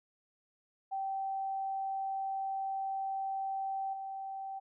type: tone with level steps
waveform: sine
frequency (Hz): 776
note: G5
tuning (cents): -18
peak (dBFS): -33 / -38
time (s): 0.91-4.6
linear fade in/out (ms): 20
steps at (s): 3.93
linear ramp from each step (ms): 5
effects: none